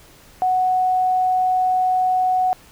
sine tone, 740 Hz, F#5, in tune, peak -15 dBFS, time 0.42-2.53 s, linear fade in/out 0 ms, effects pink hiss -48 dBFS RMS until 2.71 s

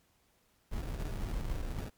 brown noise with sample-and-hold, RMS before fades -36 dBFS, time 0.71-1.9 s, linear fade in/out 20 ms, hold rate 1050 Hz, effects pink hiss -71 dBFS RMS until 1.97 s + MP3 96 kbps

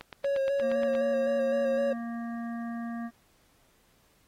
click train, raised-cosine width 0.3 ms, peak -24 dBFS, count 9, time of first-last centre 0.01-0.951 s, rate 8.5 Hz
triangle tone with vibrato, 549 Hz, C#5, 17 cents flat, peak -23 dBFS, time 0.24-1.93 s, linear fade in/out 5 ms, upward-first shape square, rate 3.9 Hz, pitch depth 27 cents each way
harmonic tone, 233.1 Hz, A#3, in tune, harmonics 1 / 3 / 5 / 7 / 8, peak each -33 / -43 / -47 / -50 / -51 dBFS, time 0.6-3.11 s, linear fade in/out 50 ms
effects pink hiss -66 dBFS RMS until 4.27 s + AAC 48 kbps

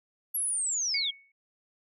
sine linear sweep, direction down, 11510 to 3136 Hz, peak -27 dBFS, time 0.34-1.11 s, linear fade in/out 10 ms
sine tone with exponential decay, 2217 Hz, C#7, in tune, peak -27 dBFS, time 0.94-1.32 s, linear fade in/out 5 ms, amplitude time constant 81 ms
effects none

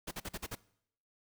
pink noise bursts, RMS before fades -40 dBFS, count 6, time 0.07-0.554 s, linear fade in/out 10 ms, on 44 ms, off 44 ms, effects noise-tail reverb RT60 0.7 s tail -21 dB re dry

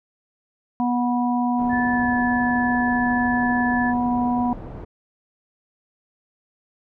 harmonic tone, 244.1 Hz, B3, 20 cents flat, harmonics 1 / 3 / 4, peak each -20 / -25 / -27 dBFS, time 0.8-4.53 s, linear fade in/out 0 ms
pink low-pass noise, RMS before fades -36 dBFS, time 1.58-4.85 s, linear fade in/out 10 ms, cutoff 700 Hz, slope 12 dB/octave
sine tone with pitch glide, 1742 to 1730 Hz, A6 to A6, -18 to -30 cents, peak -24 dBFS, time 1.69-3.94 s, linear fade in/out 50 ms, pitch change -12 cents, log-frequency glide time 1.93-2.05 s
effects none

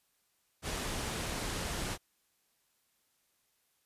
pink low-pass noise, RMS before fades -37 dBFS, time 0.62-1.98 s, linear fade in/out 50 ms, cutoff 11000 Hz, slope 24 dB/octave, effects white hiss -75 dBFS RMS until 3.85 s + resampled to 32000 Hz

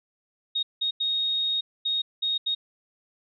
sine tone bursts at uneven times, 3733 Hz, A#7, 2 cents sharp, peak -23 dBFS, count 6, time 0.55-0.63 / 0.81-0.91 / 1-1.61 / 1.85-2.02 / 2.22-2.38 / 2.46-2.55 s, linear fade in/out 10 ms, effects none

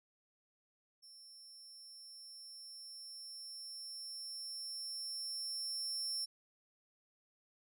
35% pulse tone with level ramp, 5400 Hz, E8, 41 cents sharp, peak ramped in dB -53 to -34 dBFS, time 1.02-6.26 s, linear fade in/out 20 ms, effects none

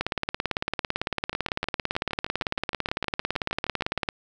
two click trains, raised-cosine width 0.3 ms, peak -9 / -17 dBFS, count 74 / 18, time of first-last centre 0.01-4.088 / 1.33-3.978 s, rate 17.9 / 6.42 Hz, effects none

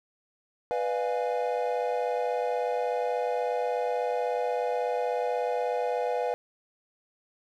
triangle chord, B diminished seventh, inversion none, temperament equal with one note detuned, 493.9 / 602.1 / 698.5 / 830.6 Hz, B4 / D5 / F5 / Ab5, 0 / +43 / 0 / 0 cents, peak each -27 / -32 / -30 / -32 dBFS, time 0.71-6.34 s, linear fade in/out 0 ms, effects none

